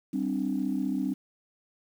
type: chord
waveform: sine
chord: G suspended fourth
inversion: none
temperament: equal with one note detuned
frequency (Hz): 196 / 261.6 / 296.9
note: G3 / C4 / D4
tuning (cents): 0 / 0 / +19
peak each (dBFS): -31 / -29 / -31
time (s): 0.13-1.14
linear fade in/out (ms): 10
effects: tanh soft clip ceiling -18 dBFS + 9-bit